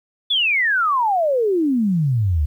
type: exponential sweep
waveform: sine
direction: down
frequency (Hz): 3524 to 69.3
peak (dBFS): -15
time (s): 0.3-2.46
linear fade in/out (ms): 10
effects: 9-bit